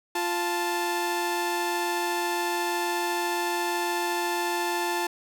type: tone pair together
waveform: sawtooth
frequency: 348.8 / 879 Hz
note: F4 / A5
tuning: -2 / -2 cents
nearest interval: octave + major third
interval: 1600 cents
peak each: -25 / -24 dBFS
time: 0.15-5.07 s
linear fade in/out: 5 ms
effects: none